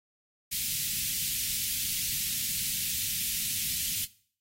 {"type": "band-stop noise", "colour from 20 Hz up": "white", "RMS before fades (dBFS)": -31, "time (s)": [0.51, 4.06], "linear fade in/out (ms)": 20, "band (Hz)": [210, 2400], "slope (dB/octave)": 24, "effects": ["noise-tail reverb RT60 0.5 s tail -19 dB re dry", "AAC 48 kbps"]}